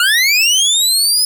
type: linear sweep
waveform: 25% pulse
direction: up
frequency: 1387 to 5110 Hz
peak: -6 dBFS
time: 0-1.25 s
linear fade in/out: 2 ms
effects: 7-bit